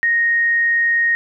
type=tone; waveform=sine; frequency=1864.7 Hz; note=A#6; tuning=in tune; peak=-13 dBFS; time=0.03-1.15 s; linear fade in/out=0 ms; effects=none